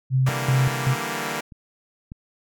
sine tone with tremolo, 130.81 Hz, C3, in tune, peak -16 dBFS, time 0.1-0.96 s, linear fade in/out 50 ms, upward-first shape square, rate 2.6 Hz, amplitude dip 75%
5% pulse chord, E half-diminished seventh, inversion third, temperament equal, 146.83 / 164.81 / 196 / 233.1 Hz, D3 / E3 / G3 / Bb3, 0 / 0 / 0 / 0 cents, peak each -21 / -22 / -21 / -18 dBFS, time 0.26-1.41 s, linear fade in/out 10 ms
clicks, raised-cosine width 5 ms, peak -30 / -23 dBFS, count 2, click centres 1.522 / 2.119 s
effects none

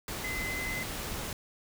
sine tone in noise, 2044 Hz, C7, 41 cents flat, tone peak -34 dBFS, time 0.24-0.83 s, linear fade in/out 2 ms, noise pink, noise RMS -37 dBFS, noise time 0.08-1.33 s, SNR 0 dB, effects none

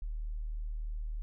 sine tone, 38.4 Hz, D#1, 22 cents flat, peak -34 dBFS, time 0.02-1.22 s, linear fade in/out 0 ms, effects none

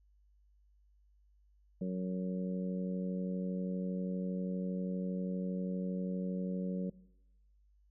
harmonic tone, 92.5 Hz, F#2, in tune, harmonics 2 / 3 / 4 / 5 / 6, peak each -34 / -46 / -48 / -44 / -46 dBFS, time 1.81-6.9 s, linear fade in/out 5 ms, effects noise-tail reverb RT60 0.9 s tail -21 dB re dry + added 50 Hz sine -64 dBFS peak until 7.9 s

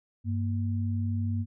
sine tone pair together, 98 / 233.1 Hz, G2 / A#3, 0 / 0 cents, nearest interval octave + minor third, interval 1500 cents, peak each -27 / -33 dBFS, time 0.24-1.46 s, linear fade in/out 50 ms, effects none

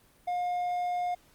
triangle tone, 713 Hz, F5, 36 cents sharp, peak -26 dBFS, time 0.27-1.15 s, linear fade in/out 10 ms, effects pink hiss -62 dBFS RMS until 1.34 s + Opus 32 kbps

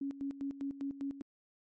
sine tone with tremolo, 277.2 Hz, C#4, in tune, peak -34 dBFS, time 0.01-1.22 s, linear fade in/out 5 ms, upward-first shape square, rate 5 Hz, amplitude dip 75%, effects MP3 32 kbps

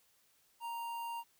square tone with notch filter, 932.3 Hz, A#5, in tune, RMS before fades -41 dBFS, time 0.6-1.24 s, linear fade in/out 50 ms, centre 5600 Hz, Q 0.75, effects white hiss -71 dBFS RMS until 1.39 s

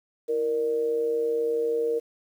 sine tone with amplitude modulation, 466.2 Hz, A#4, in tune, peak -20 dBFS, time 0.28-2 s, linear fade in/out 20 ms, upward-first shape sine, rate 138 Hz, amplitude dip 55%, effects 9-bit

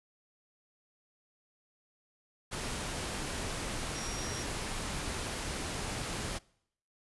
sine tone in noise, 5640 Hz, F8, 16 cents sharp, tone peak -43 dBFS, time 3.94-4.44 s, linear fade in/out 20 ms, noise pink, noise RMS -37 dBFS, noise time 2.51-6.39 s, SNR -9 dB, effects noise-tail reverb RT60 0.7 s tail -24 dB re dry + resampled to 24000 Hz

